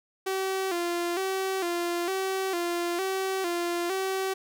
sawtooth tone with vibrato, 363.7 Hz, F#4, 30 cents flat, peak -23 dBFS, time 0.26-4.34 s, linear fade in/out 10 ms, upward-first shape square, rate 1.1 Hz, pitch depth 86 cents each way, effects none

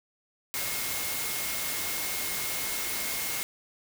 sine tone in noise, 2151 Hz, C7, 47 cents sharp, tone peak -40 dBFS, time 0.54-3.43 s, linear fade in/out 0 ms, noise white, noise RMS -32 dBFS, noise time 0.54-3.43 s, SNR -11 dB, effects none

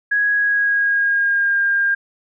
sine tone with pitch glide, 1661.2 to 1606.5 Hz, G#6 to G6, 0 to +42 cents, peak -14 dBFS, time 0.11-1.95 s, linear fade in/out 10 ms, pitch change -58 cents, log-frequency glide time 0.34-1.6 s, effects none

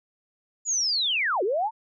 sine linear two-way sweep, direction down then up, 7040 to 347.5 to 930 Hz, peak -22 dBFS, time 0.65-1.71 s, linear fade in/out 50 ms, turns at 1.43 s, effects none

